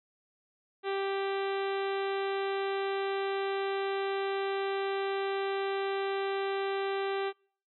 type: harmonic tone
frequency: 392 Hz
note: G4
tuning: in tune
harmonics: 1 / 2 / 3 / 4 / 5 / 6 / 7 / 8 / 9 / 10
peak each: -31 / -37 / -41 / -43 / -45 / -47 / -48 / -49 / -50 / -51 dBFS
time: 0.83-7.33 s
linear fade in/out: 50 ms
effects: noise-tail reverb RT60 0.5 s tail -26 dB re dry